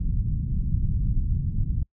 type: low-pass noise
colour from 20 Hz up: pink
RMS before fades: -24 dBFS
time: 0-1.83 s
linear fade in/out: 5 ms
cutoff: 160 Hz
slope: 24 dB/octave
effects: noise-tail reverb RT60 0.1 s tail -26 dB re dry